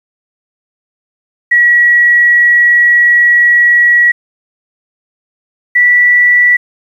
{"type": "tone pair in turn", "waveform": "sine", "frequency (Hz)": [1923, 1956.6], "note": ["B6", "B6"], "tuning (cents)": [-47, -17], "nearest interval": "unison", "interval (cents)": 30, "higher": "second", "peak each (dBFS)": -4, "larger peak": "neither", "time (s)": [[1.51, 4.12], [5.75, 6.57]], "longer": "first", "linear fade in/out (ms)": 10, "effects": ["7-bit"]}